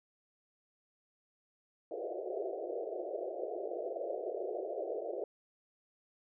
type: band-pass noise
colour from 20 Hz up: pink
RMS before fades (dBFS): -39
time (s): 1.91-5.24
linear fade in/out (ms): 2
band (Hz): 350 to 700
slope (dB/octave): 96
effects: none